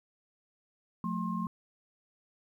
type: tone cluster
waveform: sine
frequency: 179.7 / 221.2 / 1066 Hz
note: F3 / A3 / C6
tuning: +50 / +9 / +32 cents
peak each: -34 / -35 / -37 dBFS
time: 1.04-1.47 s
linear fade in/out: 2 ms
effects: 11-bit